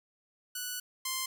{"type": "tone pair in turn", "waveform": "5% pulse", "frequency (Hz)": [1480, 1046.5], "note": ["F#6", "C6"], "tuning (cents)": [0, 0], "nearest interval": "tritone", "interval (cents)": 600, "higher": "first", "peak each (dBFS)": [-24, -20], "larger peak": "second", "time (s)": [[0.55, 0.8], [1.05, 1.26]], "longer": "first", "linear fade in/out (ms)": 5, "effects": []}